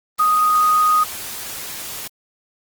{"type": "tone in noise", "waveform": "sine", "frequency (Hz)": 1244.5, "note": "D#6", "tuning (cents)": 0, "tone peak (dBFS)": -12, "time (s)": [0.19, 1.04], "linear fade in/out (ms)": 10, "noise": "white", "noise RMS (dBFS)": -30, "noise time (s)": [0.18, 2.08], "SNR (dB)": 15, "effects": ["Opus 24 kbps"]}